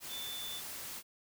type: tone in noise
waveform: sine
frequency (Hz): 3520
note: A7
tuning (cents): 0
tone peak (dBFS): -41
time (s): 0.08-0.62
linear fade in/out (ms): 50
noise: white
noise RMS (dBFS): -44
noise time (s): 0-1.03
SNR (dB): 0
effects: none